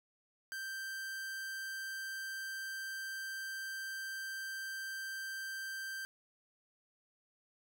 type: tone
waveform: 45% pulse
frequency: 1568 Hz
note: G6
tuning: in tune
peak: -40 dBFS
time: 0.52-6.05 s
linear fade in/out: 0 ms
effects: none